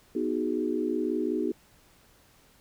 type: chord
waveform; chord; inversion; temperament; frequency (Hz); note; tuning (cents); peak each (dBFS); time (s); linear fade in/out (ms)
sine; G# minor seventh; first; equal; 246.9 / 311.1 / 370 / 415.3; B3 / D#4 / F#4 / G#4; 0 / 0 / 0 / 0; -32 / -30 / -31 / -33; 0.15-1.52; 5
effects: pink hiss -60 dBFS RMS until 2.6 s